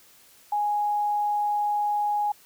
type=tone; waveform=sine; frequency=830 Hz; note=G#5; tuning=1 cent flat; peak=-22 dBFS; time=0.52-2.32 s; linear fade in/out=5 ms; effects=white hiss -55 dBFS RMS until 2.45 s